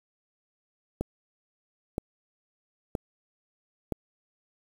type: click train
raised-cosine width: 2 ms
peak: -15 dBFS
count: 4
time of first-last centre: 1.01-3.923 s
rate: 1.03 Hz
effects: 7-bit